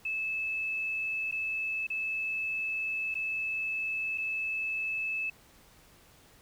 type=tone with dropouts; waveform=sine; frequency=2612 Hz; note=E7; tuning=17 cents flat; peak=-30 dBFS; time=0.05-5.3 s; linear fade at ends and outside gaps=5 ms; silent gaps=1.313-1.323 / 1.869-1.901 / 3.143-3.152 / 4.177-4.181 s; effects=pink hiss -59 dBFS RMS until 6.41 s